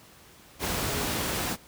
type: tone in noise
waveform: sine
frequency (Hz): 420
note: G#4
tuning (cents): +19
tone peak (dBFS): -37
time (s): 0.87-1.07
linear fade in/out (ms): 50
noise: pink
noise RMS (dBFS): -29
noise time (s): 0.59-1.57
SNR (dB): -11
effects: pink hiss -53 dBFS RMS until 1.67 s + high-pass 60 Hz 12 dB/octave